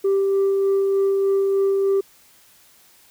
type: tone with tremolo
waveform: sine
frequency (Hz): 392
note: G4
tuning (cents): 0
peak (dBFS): -13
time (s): 0.04-2.01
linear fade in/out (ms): 10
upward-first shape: sine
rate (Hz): 3.3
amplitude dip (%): 25
effects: tanh soft clip ceiling -14 dBFS + white hiss -53 dBFS RMS until 3.1 s